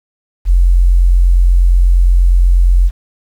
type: tone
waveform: sine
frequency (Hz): 44.22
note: F1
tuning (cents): +22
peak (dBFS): -5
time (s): 0.45-2.91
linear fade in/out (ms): 50
effects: 7-bit